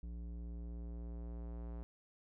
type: tone with low-pass filter sweep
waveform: square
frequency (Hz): 58.27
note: A#1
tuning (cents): 0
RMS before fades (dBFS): -45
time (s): 0.03-1.83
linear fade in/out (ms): 0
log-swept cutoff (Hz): 240 to 910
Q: 0.73
effects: none